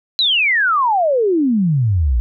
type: exponential sweep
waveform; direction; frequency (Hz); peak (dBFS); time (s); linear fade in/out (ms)
sine; down; 4099 to 55; -12; 0.19-2.2; 0
effects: none